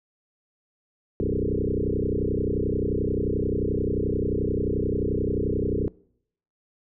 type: tone with frequency modulation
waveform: sine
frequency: 244.3 Hz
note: B3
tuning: 19 cents flat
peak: -22 dBFS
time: 1.2-5.88 s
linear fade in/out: 0 ms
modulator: 31.4 Hz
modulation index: 6.8
effects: noise-tail reverb RT60 0.7 s tail -23 dB re dry